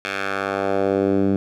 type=tone with band-pass filter sweep; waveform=10% pulse; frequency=98 Hz; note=G2; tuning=in tune; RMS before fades=-21 dBFS; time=0.05-1.36 s; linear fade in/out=0 ms; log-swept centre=2300 to 220 Hz; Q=1.3; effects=none